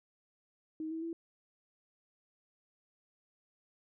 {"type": "tone with pitch steps", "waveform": "sine", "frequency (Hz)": [315.3, 323.6, 332.1], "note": ["D#4", "E4", "E4"], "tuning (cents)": [23, -32, 13], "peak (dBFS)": -36, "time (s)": [0.8, 1.13], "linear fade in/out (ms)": 2, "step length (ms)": 110, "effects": []}